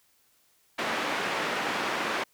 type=band-pass noise; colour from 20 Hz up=white; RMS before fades=-30 dBFS; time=0.78-2.24 s; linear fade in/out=10 ms; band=240 to 1900 Hz; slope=12 dB/octave; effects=white hiss -66 dBFS RMS until 2.33 s